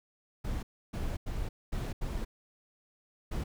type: noise bursts at uneven times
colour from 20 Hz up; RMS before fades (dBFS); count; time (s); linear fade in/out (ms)
brown; -34; 6; 0.44-0.63 / 0.93-1.17 / 1.26-1.49 / 1.72-1.93 / 2.01-2.25 / 3.31-3.44; 10
effects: none